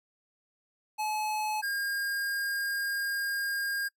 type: tone pair in turn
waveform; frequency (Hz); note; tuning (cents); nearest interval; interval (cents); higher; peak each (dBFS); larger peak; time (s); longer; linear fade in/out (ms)
square; 856 / 1615.9; A5 / G#6; -48 / -48; major seventh; 1100; second; -30 / -30; neither; 0.98-1.62 / 1.62-3.89; second; 20
effects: noise-tail reverb RT60 0.1 s tail -25 dB re dry